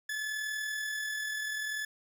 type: tone with amplitude modulation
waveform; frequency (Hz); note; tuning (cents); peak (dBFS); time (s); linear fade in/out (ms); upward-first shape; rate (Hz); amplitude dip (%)
40% pulse; 1724; A6; -36; -31; 0.09-1.85; 5; sine; 40.6; 35
effects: none